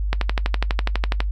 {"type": "click train", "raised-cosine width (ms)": 0.3, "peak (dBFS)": -5, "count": 14, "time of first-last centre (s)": [0.13, 1.204], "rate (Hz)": 12.1, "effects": ["noise-tail reverb RT60 0.1 s tail -17 dB re dry", "added 50 Hz sine -20 dBFS peak until 1.31 s"]}